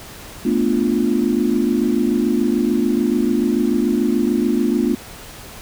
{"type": "chord", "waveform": "sine", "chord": "B half-diminished seventh", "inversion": "third", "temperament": "equal", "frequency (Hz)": [220, 246.9, 293.7, 349.2], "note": ["A3", "B3", "D4", "F4"], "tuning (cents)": [0, 0, 0, 0], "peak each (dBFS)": [-20, -19, -21, -21], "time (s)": [0.45, 4.95], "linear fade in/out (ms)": 5, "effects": ["pink hiss -37 dBFS RMS until 5.61 s"]}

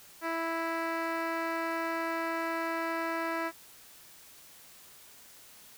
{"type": "tone with low-pass filter", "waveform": "10% pulse", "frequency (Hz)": 329.6, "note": "E4", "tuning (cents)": 0, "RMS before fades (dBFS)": -33, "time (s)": [0.21, 3.52], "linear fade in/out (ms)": 50, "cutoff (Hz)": 2500, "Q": 0.87, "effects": ["white hiss -54 dBFS RMS until 5.77 s"]}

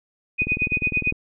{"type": "tone with tremolo", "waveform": "sine", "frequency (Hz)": 2489, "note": "D#7", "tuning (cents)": 0, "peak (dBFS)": -17, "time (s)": [0.38, 1.12], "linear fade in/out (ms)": 20, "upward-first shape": "sine", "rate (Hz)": 8.9, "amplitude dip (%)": 95}
{"type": "click train", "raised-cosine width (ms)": 3, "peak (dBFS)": -15, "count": 15, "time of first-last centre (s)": [0.42, 1.124], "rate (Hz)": 19.9}
{"effects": []}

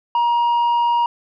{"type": "tone with tanh clipping", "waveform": "triangle", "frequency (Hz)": 948, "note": "A#5", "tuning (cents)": 29, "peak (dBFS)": -15, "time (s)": [0.15, 1.06], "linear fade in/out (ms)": 2, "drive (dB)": 8, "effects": []}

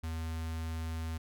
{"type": "tone with notch filter", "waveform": "square", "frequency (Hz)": 81, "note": "E2", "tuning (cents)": -30, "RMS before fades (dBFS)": -37, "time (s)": [0.03, 1.18], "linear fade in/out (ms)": 10, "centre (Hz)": 480, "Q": 1.4, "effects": []}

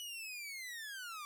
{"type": "linear sweep", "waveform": "sawtooth", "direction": "down", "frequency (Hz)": [2960, 1155], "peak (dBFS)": -40, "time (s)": [0, 1.25], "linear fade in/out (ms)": 0, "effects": []}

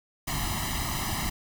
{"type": "noise with comb filter", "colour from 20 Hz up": "pink", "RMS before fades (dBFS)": -30, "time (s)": [0.27, 1.3], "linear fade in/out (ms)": 10, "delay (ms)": 1, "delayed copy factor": 1, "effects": []}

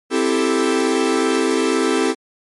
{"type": "chord", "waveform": "45% pulse", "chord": "A minor seventh", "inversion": "first", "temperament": "equal", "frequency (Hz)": [261.6, 329.6, 392, 440], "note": ["C4", "E4", "G4", "A4"], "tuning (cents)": [0, 0, 0, 0], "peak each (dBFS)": -21, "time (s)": [0.1, 2.15], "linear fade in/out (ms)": 50, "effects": ["MP3 48 kbps"]}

